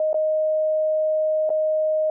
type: tone with dropouts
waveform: sine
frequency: 622.3 Hz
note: D#5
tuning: in tune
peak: -18 dBFS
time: 0-2.1 s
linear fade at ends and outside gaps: 2 ms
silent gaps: 0.131-0.143 / 1.493-1.502 s
effects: none